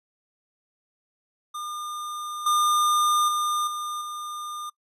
square tone with level steps, 1209 Hz, D6, 50 cents sharp, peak -32 / -20 / -24 / -30 / -33 dBFS, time 1.54-4.7 s, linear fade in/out 10 ms, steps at 2.46 / 3.28 / 3.67 / 4.01 s, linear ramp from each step 5 ms, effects noise-tail reverb RT60 0.1 s tail -21 dB re dry + resampled to 32000 Hz

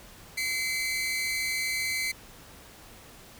sawtooth tone pair together, 2060 / 2287 Hz, C7 / D7, -28 / -47 cents, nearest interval major second, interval 181 cents, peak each -26 / -29 dBFS, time 0.37-2.12 s, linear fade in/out 10 ms, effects pink hiss -50 dBFS RMS until 3.39 s

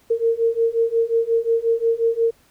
sine beating tone pair, 456 / 461.6 Hz, A#4 / A#4, -38 / -17 cents, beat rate 5.6 Hz, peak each -20 / -19 dBFS, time 0.1-2.31 s, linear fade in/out 10 ms, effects pink hiss -57 dBFS RMS until 2.5 s

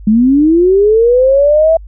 sine linear sweep, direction up, 205.6 to 661 Hz, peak -5 dBFS, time 0.07-1.77 s, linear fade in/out 5 ms, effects added 50 Hz sine -28 dBFS peak until 1.87 s

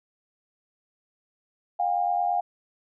sine tone pair together, 711 / 800 Hz, F5 / G5, +31 / +35 cents, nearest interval major second, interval 204 cents, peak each -24 / -26 dBFS, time 1.79-2.41 s, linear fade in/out 10 ms, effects none

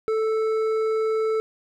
sine tone with hard clipping, 439.8 Hz, A4, 1 cent flat, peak -22 dBFS, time 0.08-1.4 s, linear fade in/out 0 ms, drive 7 dB, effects none

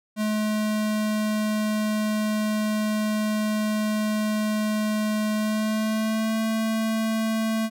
square tone with pitch glide, 213.7 to 221.7 Hz, G#3 to A3, +50 to +13 cents, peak -23 dBFS, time 0.16-7.7 s, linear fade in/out 50 ms, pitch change +63 cents, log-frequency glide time 5.35-6.41 s, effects none

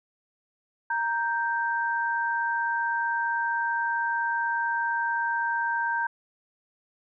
sine tone pair together, 932.3 / 1567.9 Hz, A#5 / G6, 0 / 0 cents, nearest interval major sixth, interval 900 cents, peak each -27 dBFS, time 0.9-6.07 s, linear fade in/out 5 ms, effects none

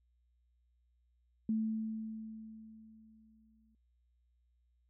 sine tone with exponential decay, 220 Hz, A3, in tune, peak -29 dBFS, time 1.49-3.75 s, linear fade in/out 2 ms, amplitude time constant 490 ms, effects added 60 Hz sine -70 dBFS peak until 4.89 s

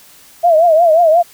sine tone with vibrato, 660 Hz, E5, 2 cents sharp, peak -6 dBFS, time 0.43-1.23 s, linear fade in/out 20 ms, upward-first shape triangle, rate 5.6 Hz, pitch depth 140 cents each way, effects white hiss -43 dBFS RMS until 1.33 s

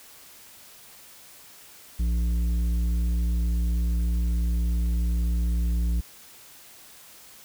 triangle tone with tanh clipping, 58.27 Hz, A#1, in tune, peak -23 dBFS, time 1.99-6.01 s, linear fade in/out 10 ms, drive 13 dB, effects white hiss -49 dBFS RMS until 7.44 s

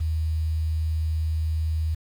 sine tone, 79.3 Hz, D#2, 33 cents sharp, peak -22 dBFS, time 0-1.95 s, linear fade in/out 10 ms, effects 8-bit

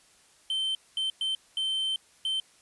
triangle tone bursts at uneven times, 3100 Hz, G7, 20 cents flat, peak -25 dBFS, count 5, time 0.5-0.75 / 0.97-1.1 / 1.21-1.35 / 1.57-1.96 / 2.25-2.4 s, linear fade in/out 2 ms, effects white hiss -60 dBFS RMS until 2.61 s + resampled to 24000 Hz

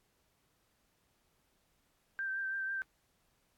sine tone with vibrato, 1568 Hz, G6, in tune, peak -34 dBFS, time 2.19-2.82 s, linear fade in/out 0 ms, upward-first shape triangle, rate 6.1 Hz, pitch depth 28 cents each way, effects pink hiss -75 dBFS RMS until 3.57 s + AAC 64 kbps

